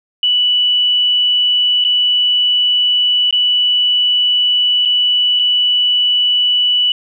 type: tone with dropouts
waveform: sine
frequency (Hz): 2960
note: F#7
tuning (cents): 0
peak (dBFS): -10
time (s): 0.23-6.92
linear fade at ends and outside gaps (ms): 2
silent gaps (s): 1.841-1.848 / 3.309-3.326 / 4.852-4.856 / 5.392-5.395
effects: none